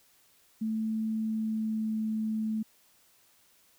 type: tone with pitch glide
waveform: sine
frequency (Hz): 220 to 218.4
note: A3 to A3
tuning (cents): 0 to -13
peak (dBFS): -28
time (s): 0.61-2.63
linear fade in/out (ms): 10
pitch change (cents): -13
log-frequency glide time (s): 1.1-2
effects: white hiss -64 dBFS RMS until 3.78 s